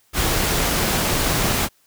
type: noise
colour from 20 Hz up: pink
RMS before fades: -20 dBFS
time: 0.13-1.69 s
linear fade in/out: 50 ms
effects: white hiss -60 dBFS RMS until 1.86 s